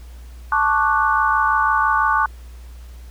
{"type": "chord", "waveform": "sine", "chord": "D major seventh", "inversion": "second", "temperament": "equal", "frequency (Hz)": [880, 1108.7, 1174.7, 1480], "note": ["A5", "C#6", "D6", "F#6"], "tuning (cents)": [0, 0, 0, 0], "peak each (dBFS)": -20, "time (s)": [0.52, 2.26], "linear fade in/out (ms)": 2, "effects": ["added 60 Hz sine -35 dBFS peak until 3.1 s", "pink hiss -51 dBFS RMS until 3.1 s"]}